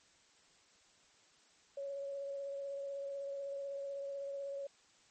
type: tone with vibrato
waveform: sine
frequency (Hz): 557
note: C#5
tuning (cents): +8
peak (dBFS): -39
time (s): 1.77-4.67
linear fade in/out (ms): 5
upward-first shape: triangle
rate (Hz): 16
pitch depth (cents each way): 20
effects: white hiss -67 dBFS RMS until 5.1 s + MP3 32 kbps